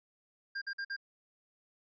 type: tone bursts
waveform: square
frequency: 1600 Hz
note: G6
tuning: 35 cents sharp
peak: -36 dBFS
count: 4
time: 0.55-0.965 s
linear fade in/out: 10 ms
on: 67 ms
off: 49 ms
effects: resampled to 16000 Hz